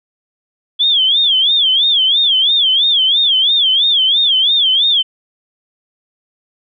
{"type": "tone with vibrato", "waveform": "sine", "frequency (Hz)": 3347, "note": "G#7", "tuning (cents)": 13, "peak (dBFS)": -9, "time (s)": [0.79, 5.03], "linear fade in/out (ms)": 20, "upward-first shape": "sine", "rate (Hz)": 3, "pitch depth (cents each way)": 170, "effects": []}